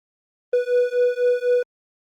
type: beating tone pair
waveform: triangle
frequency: 489.4 / 493.4 Hz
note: B4 / B4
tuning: -16 / -2 cents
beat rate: 4 Hz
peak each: -18 dBFS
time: 0.53-1.63 s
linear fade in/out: 5 ms
effects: Opus 24 kbps